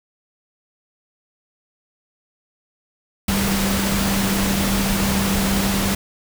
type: tone in noise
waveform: sine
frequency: 196 Hz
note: G3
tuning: in tune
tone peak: -20 dBFS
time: 3.28-5.95 s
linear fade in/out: 5 ms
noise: pink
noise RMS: -22 dBFS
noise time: 3.28-5.95 s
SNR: -1 dB
effects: none